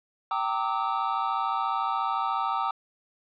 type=tone cluster; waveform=triangle; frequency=779 / 916 / 1176 / 1290 Hz; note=G5 / A#5 / D6 / E6; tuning=-11 / -31 / +2 / -38 cents; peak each=-29 dBFS; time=0.31-2.71 s; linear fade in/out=2 ms; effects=resampled to 11025 Hz